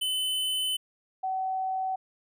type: tone pair in turn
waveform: square / sine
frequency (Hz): 3029 / 757.2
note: F#7 / F#5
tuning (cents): +40 / +40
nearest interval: 2 octaves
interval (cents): 2400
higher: first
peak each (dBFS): -27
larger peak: neither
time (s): 0.01-0.77 / 1.23-1.96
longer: first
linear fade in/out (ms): 10
effects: none